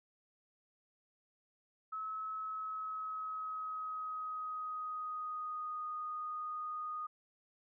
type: tone with pitch glide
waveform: sine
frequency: 1291 to 1236.3 Hz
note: E6 to D#6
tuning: -37 to -11 cents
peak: -38 dBFS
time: 1.92-7.07 s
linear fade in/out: 10 ms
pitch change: -74 cents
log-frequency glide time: 2.33-5.85 s
effects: none